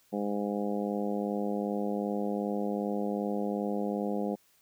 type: harmonic tone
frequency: 102.6 Hz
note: G#2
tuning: 21 cents flat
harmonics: 2 / 3 / 4 / 5 / 6 / 7 / 8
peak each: -32 / -37 / -37 / -36 / -43 / -40 / -44 dBFS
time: 0.12-4.36 s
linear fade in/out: 20 ms
effects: white hiss -66 dBFS RMS until 4.61 s